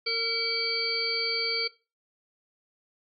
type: harmonic tone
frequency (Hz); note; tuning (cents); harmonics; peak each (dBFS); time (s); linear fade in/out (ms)
458; A#4; -31; 1 / 3 / 5 / 7 / 9 / 10; -33 / -39 / -31 / -40 / -39 / -28; 0.06-1.68; 10
effects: noise-tail reverb RT60 0.3 s tail -19 dB re dry + MP3 96 kbps